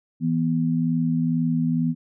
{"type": "tone pair together", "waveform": "sine", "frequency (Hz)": [163.45, 245.6], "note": ["E3", "B3"], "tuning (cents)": [-14, -9], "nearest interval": "perfect fifth", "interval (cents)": 705, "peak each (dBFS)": -22, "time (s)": [0.2, 1.95], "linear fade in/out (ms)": 50, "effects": []}